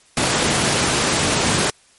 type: high-pass noise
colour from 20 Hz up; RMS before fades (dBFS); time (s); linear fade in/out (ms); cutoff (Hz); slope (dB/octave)
pink; -18; 0.17-1.7; 2; 110; 12
effects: white hiss -53 dBFS RMS until 1.98 s + MP3 48 kbps